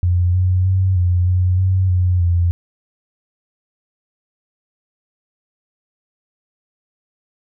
sine tone with pitch steps, 88.7 / 91.7 / 94.2 / 89.1 / 91 / 93.8 / 90.3 / 86.7 Hz, F2 / F#2 / F#2 / F2 / F#2 / F#2 / F#2 / F2, +27 / -15 / +32 / +35 / -28 / +24 / -42 / -12 cents, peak -12 dBFS, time 0.03-2.51 s, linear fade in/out 0 ms, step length 310 ms, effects none

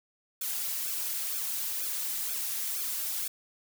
blue noise with flanger, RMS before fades -33 dBFS, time 0.41-3.28 s, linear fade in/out 5 ms, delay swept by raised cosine 1 to 4.1 ms, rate 2.1 Hz, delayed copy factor -1, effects none

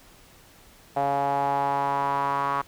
sawtooth tone with band-pass filter sweep, 140 Hz, C#3, 18 cents sharp, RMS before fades -25 dBFS, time 0.96-2.62 s, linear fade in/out 10 ms, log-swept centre 730 to 1100 Hz, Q 5.3, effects pink hiss -53 dBFS RMS until 2.67 s

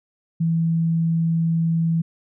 sine tone, 164.81 Hz, E3, in tune, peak -17 dBFS, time 0.4-2.02 s, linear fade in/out 10 ms, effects none

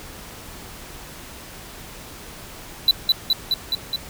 triangle tone with echo, 3975 Hz, B7, 10 cents sharp, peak -9 dBFS, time 2.88-2.91 s, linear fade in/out 2 ms, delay 210 ms, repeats 5, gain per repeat -2 dB, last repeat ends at 3.96 s, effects pink hiss -39 dBFS RMS until 4.09 s

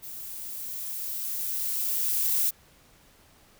violet noise with level ramp, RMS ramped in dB -40 to -24 dBFS, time 0.02-2.51 s, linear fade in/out 20 ms, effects pink hiss -58 dBFS RMS until 3.59 s

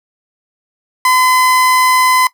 30% pulse tone, 1018 Hz, C6, 48 cents flat, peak -6 dBFS, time 1.05-2.27 s, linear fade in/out 2 ms, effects noise-tail reverb RT60 0.1 s tail -18 dB re dry

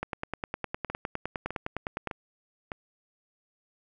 two click trains, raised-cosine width 0.5 ms, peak -19 / -16 dBFS, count 4 / 21, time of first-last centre 0.9-2.718 / 0.03-2.073 s, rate 1.65 / 9.79 Hz, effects none

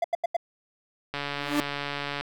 triangle tone bursts, 683 Hz, F5, 39 cents flat, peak -19 dBFS, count 4, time 0.02-0.367 s, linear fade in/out 5 ms, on 23 ms, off 85 ms
click train, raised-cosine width 0.3 ms, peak -15 dBFS, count 154, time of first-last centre 1.14-2.21 s, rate 143 Hz
40% pulse tone with exponential growth, 293.7 Hz, D4, in tune, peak -19 dBFS, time 1.32-1.6 s, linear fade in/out 0 ms, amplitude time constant 60 ms
effects none

